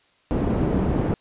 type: low-pass noise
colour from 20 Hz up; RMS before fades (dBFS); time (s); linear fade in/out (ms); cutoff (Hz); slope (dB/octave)
white; -22; 0.31-1.14; 0; 320; 12
effects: white hiss -61 dBFS RMS until 1.2 s + resampled to 8000 Hz